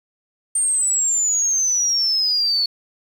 sine exponential sweep, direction down, 8820 to 4399 Hz, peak -16 dBFS, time 0.55-2.66 s, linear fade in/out 5 ms, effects 7-bit

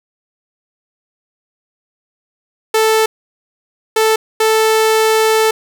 sawtooth tone bursts at uneven times, 440 Hz, A4, in tune, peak -6 dBFS, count 3, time 2.74-3.06 / 3.96-4.16 / 4.4-5.51 s, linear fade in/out 5 ms, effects none

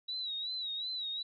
sine tone with vibrato, 3887 Hz, B7, 28 cents flat, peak -35 dBFS, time 0.08-1.23 s, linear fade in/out 10 ms, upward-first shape sine, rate 2.7 Hz, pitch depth 80 cents each way, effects none

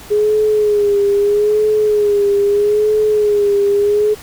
sine tone with vibrato, 415.3 Hz, G#4, in tune, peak -10 dBFS, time 0.1-4.15 s, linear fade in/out 20 ms, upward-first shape sine, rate 0.78 Hz, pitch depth 53 cents each way, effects pink hiss -36 dBFS RMS until 4.22 s

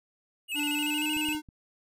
square tone with vibrato, 2733 Hz, F7, 38 cents flat, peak -30 dBFS, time 0.48-1.37 s, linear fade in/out 50 ms, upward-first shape square, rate 13 Hz, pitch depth 79 cents each way
square tone with pitch glide, 293.7 to 304.4 Hz, D4 to D#4, 0 to -38 cents, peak -31 dBFS, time 0.54-1.42 s, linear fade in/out 50 ms, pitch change +62 cents, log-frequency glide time 0.72-1.12 s
clicks, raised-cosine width 5 ms, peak -37 / -35 / -39 / -37 dBFS, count 4, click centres 1.166 / 1.287 / 1.349 / 1.488 s
effects none

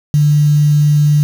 sine tone with quantisation, 148 Hz, D3, 14 cents sharp, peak -7 dBFS, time 0.14-1.23 s, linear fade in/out 0 ms, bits 5, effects none

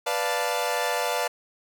sawtooth chord, B half-diminished seventh, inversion none, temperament equal, 493.9 / 587.3 / 698.5 / 880 Hz, B4 / D5 / F5 / A5, 0 / 0 / 0 / 0 cents, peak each -26 dBFS, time 0.06-1.28 s, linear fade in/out 10 ms, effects none

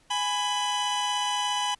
40% pulse tone cluster, 829 / 994 / 2999 Hz, G#5 / B5 / F#7, -3 / +11 / +23 cents, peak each -29 dBFS, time 0.1-1.75 s, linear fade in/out 10 ms, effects pink hiss -62 dBFS RMS until 1.79 s + resampled to 24000 Hz

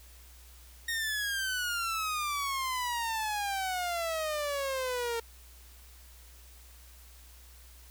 sawtooth exponential sweep, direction down, 1864.7 to 457.6 Hz, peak -27 dBFS, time 0.88-5.2 s, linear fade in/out 5 ms, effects added 61 Hz sine -52 dBFS peak until 7.9 s + white hiss -57 dBFS RMS until 7.9 s

